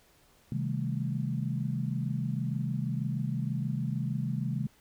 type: chord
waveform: sine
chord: A half-diminished seventh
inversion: first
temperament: just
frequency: 132 / 158.4 / 198 / 220 Hz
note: C3 / Eb3 / G3 / A3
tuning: +16 / +31 / +18 / 0 cents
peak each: -32 / -34 / -37 / -37 dBFS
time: 0.52-4.67 s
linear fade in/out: 2 ms
effects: pink hiss -63 dBFS RMS until 4.8 s